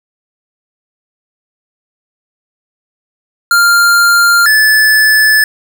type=tone pair in turn; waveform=square; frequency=1396.9 / 1735.4 Hz; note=F6 / A6; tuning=0 / -24 cents; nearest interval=major third; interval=376 cents; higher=second; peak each=-6 dBFS; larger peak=neither; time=3.51-4.46 / 4.46-5.44 s; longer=second; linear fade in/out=2 ms; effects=none